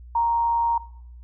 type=tone with amplitude modulation; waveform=sine; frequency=932.3 Hz; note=A#5; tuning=in tune; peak=-17 dBFS; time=0.15-0.78 s; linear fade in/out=5 ms; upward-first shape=sine; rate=157 Hz; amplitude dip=25%; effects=noise-tail reverb RT60 0.7 s tail -19 dB re dry + added 60 Hz sine -40 dBFS peak until 1.23 s